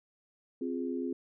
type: chord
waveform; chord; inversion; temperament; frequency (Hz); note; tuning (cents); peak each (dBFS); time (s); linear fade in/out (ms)
sine; F minor; second; equal; 261.6 / 349.2 / 415.3; C4 / F4 / Ab4; 0 / 0 / 0; -34 / -37 / -39; 0.61-1.13; 5
effects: none